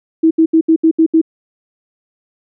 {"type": "tone bursts", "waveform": "sine", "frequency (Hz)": 322.9, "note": "E4", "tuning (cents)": -36, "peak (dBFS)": -6, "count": 7, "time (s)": [0.23, 1.215], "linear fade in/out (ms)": 10, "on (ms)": 79, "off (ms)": 72, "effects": []}